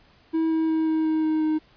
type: tone with pitch steps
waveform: triangle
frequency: 323 / 321 / 318.9 / 316.9 / 314.9 / 312.9 / 310.9 Hz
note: E4 / E4 / D#4 / D#4 / D#4 / D#4 / D#4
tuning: -35 / -46 / +43 / +32 / +21 / +10 / -1 cents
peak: -18 dBFS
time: 0.33-1.59 s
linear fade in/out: 20 ms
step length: 180 ms
effects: pink hiss -57 dBFS RMS until 1.76 s + resampled to 11025 Hz